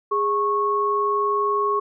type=tone pair together; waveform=sine; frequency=412 / 1100 Hz; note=G#4 / C#6; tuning=-14 / -14 cents; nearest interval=octave + perfect fourth; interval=1700 cents; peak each=-23 / -20 dBFS; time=0.11-1.8 s; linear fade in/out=10 ms; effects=none